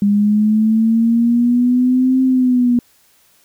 sine linear two-way sweep, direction up then down, 201.4 to 261.6 to 240 Hz, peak -10 dBFS, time 0.02-2.79 s, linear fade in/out 2 ms, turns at 2.22 s, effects white hiss -54 dBFS RMS until 3.44 s

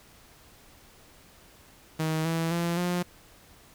sawtooth tone with pitch steps, 158.3 / 164.36 / 170.64 / 177.17 Hz, D#3 / E3 / F3 / F3, +30 / -5 / -40 / +25 cents, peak -22 dBFS, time 1.99-3.03 s, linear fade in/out 10 ms, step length 260 ms, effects pink hiss -55 dBFS RMS until 3.74 s

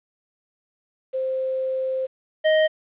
sine / square tone pair in turn, 523.3 / 625.2 Hz, C5 / D#5, 0 / +8 cents, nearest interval minor third, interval 308 cents, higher second, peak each -22 / -16 dBFS, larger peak second, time 1.13-2.07 / 2.44-2.68 s, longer first, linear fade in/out 20 ms, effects resampled to 8000 Hz + 9-bit

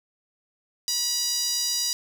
sawtooth tone with high-pass filter, 968 Hz, B5, 35 cents flat, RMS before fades -26 dBFS, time 0.88-1.93 s, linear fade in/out 0 ms, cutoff 5000 Hz, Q 3.8, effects 9-bit

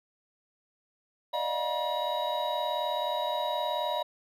triangle tone cluster, 588 / 627 / 711 / 963 / 3821 Hz, D5 / D#5 / F5 / B5 / A#7, +2 / +13 / +31 / -44 / +42 cents, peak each -33 / -33 / -34 / -30 / -36 dBFS, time 1.33-4.03 s, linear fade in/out 10 ms, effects none

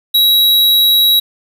square tone, 3870 Hz, B7, 36 cents flat, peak -8 dBFS, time 0.14-1.2 s, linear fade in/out 10 ms, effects 7-bit

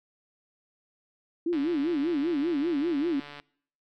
sine tone with vibrato, 311.1 Hz, D#4, in tune, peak -24 dBFS, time 1.46-3.2 s, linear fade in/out 5 ms, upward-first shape sine, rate 5.1 Hz, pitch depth 220 cents each way
click train, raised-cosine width 0.3 ms, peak -27 dBFS, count 272, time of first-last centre 1.53-3.399 s, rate 145 Hz
effects noise-tail reverb RT60 0.6 s tail -23 dB re dry

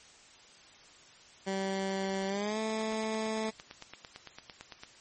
15% pulse tone with pitch glide, 193.1 to 219.3 Hz, G3 to A3, -26 to -6 cents, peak -25 dBFS, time 1.46-3.51 s, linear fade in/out 20 ms, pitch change +220 cents, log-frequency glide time 2.27-2.59 s
click train, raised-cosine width 0.2 ms, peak -26 dBFS, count 20, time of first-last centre 2.7-4.835 s, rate 8.9 Hz
effects white hiss -56 dBFS RMS until 5 s + MP3 32 kbps

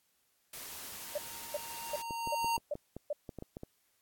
white noise, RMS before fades -45 dBFS, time 0.53-2.02 s, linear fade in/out 5 ms
square tone with exponential growth, 924 Hz, A#5, 16 cents flat, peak -29 dBFS, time 0.59-2.57 s, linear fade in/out 5 ms, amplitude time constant 430 ms
sine tone bursts, 590 Hz, D5, 8 cents sharp, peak -31 dBFS, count 6, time 1.15-3.13 s, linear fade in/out 5 ms, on 30 ms, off 360 ms
clicks, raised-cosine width 2 ms, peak -29 dBFS, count 11, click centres 2.108 / 2.274 / 2.445 / 2.579 / 2.754 / 2.966 / 3.292 / 3.387 / 3.424 / 3.569 / 3.634 s
effects white hiss -74 dBFS RMS until 4.01 s + AAC 64 kbps

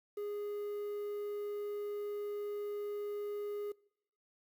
triangle tone with quantisation, 412.6 Hz, G#4, 11 cents flat, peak -35 dBFS, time 0.17-3.72 s, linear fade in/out 5 ms, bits 10, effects noise-tail reverb RT60 0.7 s tail -23 dB re dry

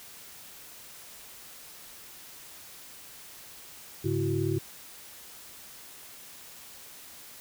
sine tone cluster, 103.6 / 140.9 / 334.8 / 374.4 Hz, G#2 / C#3 / E4 / F#4, -4 / +29 / +27 / +20 cents, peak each -31 dBFS, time 4.04-4.59 s, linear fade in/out 10 ms, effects white hiss -48 dBFS RMS until 7.4 s

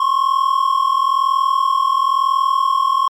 triangle tone pair together, 1057 / 1098 Hz, C6 / C#6, +17 / -17 cents, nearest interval minor second, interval 66 cents, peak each -14 dBFS, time 0-3.08 s, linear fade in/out 5 ms, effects MP3 96 kbps

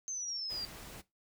sine exponential sweep, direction down, 6340 to 4699 Hz, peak -36 dBFS, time 0.08-0.65 s, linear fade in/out 0 ms
pink noise, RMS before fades -49 dBFS, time 0.49-1.02 s, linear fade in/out 20 ms
effects noise-tail reverb RT60 0.2 s tail -18 dB re dry

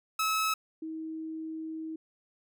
sawtooth / sine tone pair in turn, 1294 / 318.8 Hz, E6 / D#4, -32 / +42 cents, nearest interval 2 octaves, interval 2426 cents, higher first, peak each -23 / -35 dBFS, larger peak first, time 0.19-0.54 / 0.82-1.96 s, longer second, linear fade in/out 5 ms, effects none

